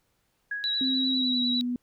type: tone with exponential decay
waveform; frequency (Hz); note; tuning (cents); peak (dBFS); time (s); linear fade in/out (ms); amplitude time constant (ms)
sine; 1661.2; G#6; 0; -27; 0.51-1.16; 5; 140
type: tone with vibrato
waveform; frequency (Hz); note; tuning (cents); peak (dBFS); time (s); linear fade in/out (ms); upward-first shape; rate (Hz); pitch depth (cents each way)
sine; 3900; B7; -23; -25; 0.64-1.61; 0; triangle; 10; 37
type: tone with pitch glide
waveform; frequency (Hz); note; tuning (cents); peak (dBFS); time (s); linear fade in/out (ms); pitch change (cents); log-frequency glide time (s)
sine; 261.6 to 245.5; C4 to B3; 0 to -10; -26; 0.81-1.76; 2; -110; 1.11-1.44
effects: pink hiss -72 dBFS RMS until 1.82 s